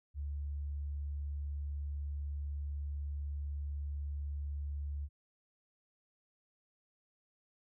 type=tone; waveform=sine; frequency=72 Hz; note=D2; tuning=34 cents flat; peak=-36 dBFS; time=0.14-5.09 s; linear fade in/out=50 ms; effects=none

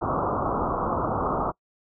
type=low-pass noise; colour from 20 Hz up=white; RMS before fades=-26 dBFS; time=0.01-1.52 s; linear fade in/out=20 ms; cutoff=1300 Hz; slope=96 dB/octave; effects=noise-tail reverb RT60 0.1 s tail -24 dB re dry

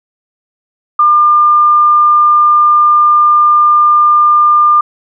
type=tone; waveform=sine; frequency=1200 Hz; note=D6; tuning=37 cents sharp; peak=-4 dBFS; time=0.99-4.81 s; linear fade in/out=5 ms; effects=none

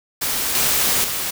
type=noise with level steps; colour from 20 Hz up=white; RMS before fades=-22 / -18 / -24 dBFS; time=0.21-1.31 s; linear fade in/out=10 ms; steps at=0.55 / 1.04 s; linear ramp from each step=2 ms; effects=none

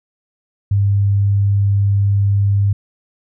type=tone; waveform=sine; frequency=100.2 Hz; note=G2; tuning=38 cents sharp; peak=-11 dBFS; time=0.71-2.73 s; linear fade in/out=5 ms; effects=none

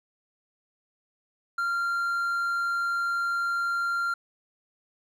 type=tone; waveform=triangle; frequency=1386 Hz; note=F6; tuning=14 cents flat; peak=-23 dBFS; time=1.58-4.14 s; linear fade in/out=5 ms; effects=none

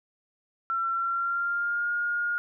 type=tone with pitch glide; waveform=sine; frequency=1353 to 1424.4 Hz; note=E6 to F6; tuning=+45 to +34 cents; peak=-25 dBFS; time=0.7-2.38 s; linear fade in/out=0 ms; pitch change=+89 cents; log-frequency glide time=0.9-1.91 s; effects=none

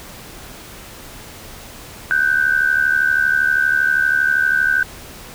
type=tone pair together; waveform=sine; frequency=1495.4 / 1568 Hz; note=F#6 / G6; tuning=+18 / 0 cents; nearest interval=minor second; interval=82 cents; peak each=-16 dBFS; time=2.11-4.83 s; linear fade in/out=0 ms; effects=pink hiss -37 dBFS RMS until 5.34 s

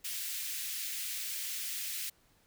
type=high-pass noise; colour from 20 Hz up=white; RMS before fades=-38 dBFS; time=0.04-2.1 s; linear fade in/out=10 ms; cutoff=1900 Hz; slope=24 dB/octave; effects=pink hiss -68 dBFS RMS until 2.46 s

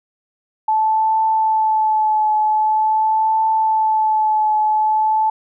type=tone with vibrato; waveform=sine; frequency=869 Hz; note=A5; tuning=22 cents flat; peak=-13 dBFS; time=0.68-5.3 s; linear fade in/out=5 ms; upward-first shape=triangle; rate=0.45 Hz; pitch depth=26 cents each way; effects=none

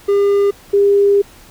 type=tone pair in turn; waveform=triangle / sine; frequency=402.2 / 402.2 Hz; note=G4 / G4; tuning=+44 / +44 cents; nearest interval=unison; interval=0 cents; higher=neither; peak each=-8 dBFS; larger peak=neither; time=0.08-0.51 / 0.73-1.22 s; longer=second; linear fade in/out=10 ms; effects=pink hiss -43 dBFS RMS until 1.5 s

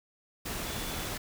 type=tone in noise; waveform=sine; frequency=3449 Hz; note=A7; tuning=35 cents flat; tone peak=-46 dBFS; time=0.66-1.08 s; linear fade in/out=10 ms; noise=pink; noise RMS=-36 dBFS; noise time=0.45-1.18 s; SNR=-13 dB; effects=none

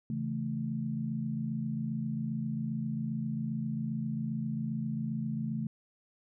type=chord; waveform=sine; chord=A major; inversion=first; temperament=just; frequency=137.5 / 165 / 220 Hz; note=C#3 / E3 / A3; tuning=-14 / +2 / 0 cents; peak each=-36 / -38 / -34 dBFS; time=0.1-5.67 s; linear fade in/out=2 ms; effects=none

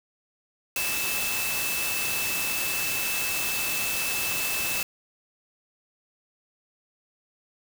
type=tone in noise; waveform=sine; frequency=2629 Hz; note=E7; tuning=5 cents flat; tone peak=-30 dBFS; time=0.76-4.83 s; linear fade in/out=2 ms; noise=white; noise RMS=-29 dBFS; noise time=0.76-4.83 s; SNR=-4 dB; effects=none

